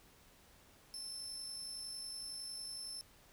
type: tone with amplitude modulation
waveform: 30% pulse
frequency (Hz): 5300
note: E8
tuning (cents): +9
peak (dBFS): -38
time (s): 0.94-3.01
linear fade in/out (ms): 0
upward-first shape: sine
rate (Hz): 50.9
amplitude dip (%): 35
effects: pink hiss -64 dBFS RMS until 3.32 s